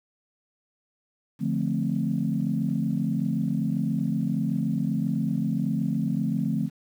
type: chord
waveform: sine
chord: D minor seventh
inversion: none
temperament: equal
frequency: 146.83 / 174.61 / 220 / 261.6 Hz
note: D3 / F3 / A3 / C4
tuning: 0 / 0 / 0 / 0 cents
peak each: -29 / -28 / -27 / -30 dBFS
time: 1.39-6.7 s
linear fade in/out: 50 ms
effects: tanh soft clip ceiling -13 dBFS + 9-bit